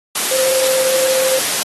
sine tone in noise, 523.3 Hz, C5, in tune, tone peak -15 dBFS, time 0.31-1.39 s, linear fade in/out 5 ms, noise white, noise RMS -18 dBFS, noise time 0.15-1.63 s, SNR 0 dB, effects high-pass 200 Hz 12 dB/octave + AAC 32 kbps

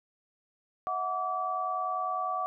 sine tone cluster, 645 / 735 / 1154 Hz, E5 / F#5 / D6, -38 / -12 / -31 cents, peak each -39 / -33 / -31 dBFS, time 0.87-2.46 s, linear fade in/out 0 ms, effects none

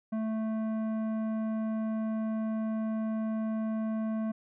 sine tone with tanh clipping, 220 Hz, A3, in tune, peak -31 dBFS, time 0.12-4.32 s, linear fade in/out 10 ms, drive 12 dB, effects none

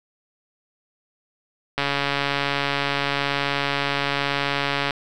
click train, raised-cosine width 0.3 ms, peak -6 dBFS, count 442, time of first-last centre 1.78-4.908 s, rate 141 Hz, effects none

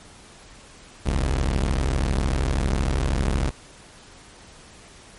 sawtooth tone pair together, 40.08 / 67.4 Hz, E1 / C#2, -48 / -48 cents, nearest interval major sixth, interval 900 cents, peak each -19 dBFS, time 1.05-3.51 s, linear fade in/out 20 ms, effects pink hiss -47 dBFS RMS until 5.18 s + MP3 48 kbps

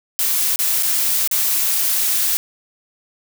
blue noise with dropouts, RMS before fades -18 dBFS, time 0.19-2.37 s, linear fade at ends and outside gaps 0 ms, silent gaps 0.559-0.59 / 0.825-0.832 / 1.275-1.313 s, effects none

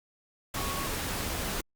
sine tone in noise, 1108.7 Hz, C#6, in tune, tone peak -37 dBFS, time 0.56-0.87 s, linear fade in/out 5 ms, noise pink, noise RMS -33 dBFS, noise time 0.54-1.61 s, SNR -7 dB, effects Opus 48 kbps

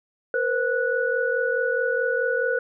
sine tone cluster, 471.3 / 516 / 1473 Hz, A#4 / C5 / F#6, +19 / -24 / -8 cents, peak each -25 dBFS, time 0.34-2.59 s, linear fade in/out 2 ms, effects none

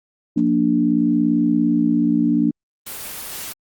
sine chord, Bb major, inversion second, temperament equal with one note detuned, 175.83 / 233.1 / 293.7 Hz, F3 / Bb3 / D4, +12 / 0 / 0 cents, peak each -23 / -18 / -17 dBFS, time 0.36-2.51 s, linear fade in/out 10 ms
white noise, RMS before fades -31 dBFS, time 2.86-3.53 s, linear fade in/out 10 ms
effects Opus 24 kbps

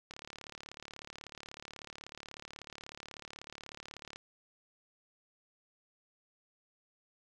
click train, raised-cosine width 0.2 ms, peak -28 dBFS, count 148, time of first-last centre 0.11-4.16 s, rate 36.3 Hz, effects none

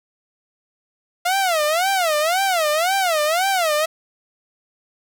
sawtooth tone with vibrato, 685 Hz, F5, 34 cents flat, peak -13 dBFS, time 1.25-3.86 s, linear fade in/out 10 ms, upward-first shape sine, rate 1.9 Hz, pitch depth 240 cents each way, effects none

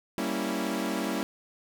sawtooth chord, G diminished seventh, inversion none, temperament equal with one note detuned, 196 / 233.1 / 278.1 / 329.6 Hz, G3 / Bb3 / Db4 / Fb4, 0 / 0 / +6 / 0 cents, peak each -30 dBFS, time 0.18-1.23 s, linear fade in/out 0 ms, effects none

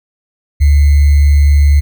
sine tone with sample-and-hold, 72.1 Hz, D2, 31 cents flat, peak -4 dBFS, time 0.6-1.81 s, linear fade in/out 20 ms, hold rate 2100 Hz, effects none

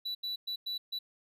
triangle tone bursts at uneven times, 3951 Hz, B7, in tune, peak -32 dBFS, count 5, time 0.05-0.15 / 0.23-0.36 / 0.47-0.56 / 0.66-0.78 / 0.92-0.99 s, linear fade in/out 10 ms, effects none

